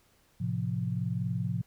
sine chord, F major, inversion first, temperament equal, 110 / 130.81 / 174.61 Hz, A2 / C3 / F3, 0 / 0 / 0 cents, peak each -33 dBFS, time 0.4-1.62 s, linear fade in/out 10 ms, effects pink hiss -66 dBFS RMS until 1.66 s

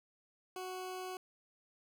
20% pulse tone, 370 Hz, F#4, in tune, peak -36 dBFS, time 0.56-1.17 s, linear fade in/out 2 ms, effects none

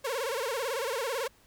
sawtooth tone with vibrato, 500 Hz, B4, 21 cents sharp, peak -26 dBFS, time 0.04-1.28 s, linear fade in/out 10 ms, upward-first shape sine, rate 18 Hz, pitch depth 200 cents each way, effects pink hiss -62 dBFS RMS until 1.46 s

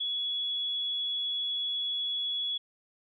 sine tone, 3377 Hz, G#7, 28 cents sharp, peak -29 dBFS, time 0-2.58 s, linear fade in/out 10 ms, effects none

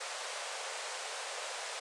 pink band-pass noise, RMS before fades -41 dBFS, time 0-1.8 s, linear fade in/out 10 ms, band 480 to 9500 Hz, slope 48 dB/octave, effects resampled to 24000 Hz

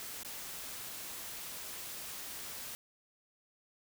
white noise with dropouts, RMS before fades -44 dBFS, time 0-2.75 s, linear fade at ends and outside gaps 0 ms, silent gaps 0.232-0.248 s, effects none

